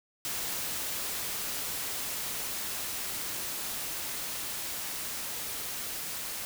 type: noise with level ramp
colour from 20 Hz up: white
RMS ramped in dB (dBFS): -34 to -37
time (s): 0.25-6.45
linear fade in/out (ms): 0
effects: none